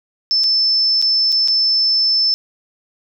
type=tone with dropouts; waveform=sine; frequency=5280 Hz; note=E8; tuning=2 cents sharp; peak=-12 dBFS; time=0.31-2.34 s; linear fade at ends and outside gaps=0 ms; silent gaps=0.436-0.44 / 1.016-1.024 / 1.32-1.325 / 1.476-1.483 s; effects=none